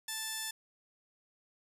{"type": "tone pair together", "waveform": "5% pulse", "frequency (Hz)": [880, 1760], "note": ["A5", "A6"], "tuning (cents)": [0, 0], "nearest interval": "octave", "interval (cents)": 1200, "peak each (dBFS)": [-30, -29], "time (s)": [0.08, 0.51], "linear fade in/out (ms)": 5, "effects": ["resampled to 32000 Hz", "11-bit"]}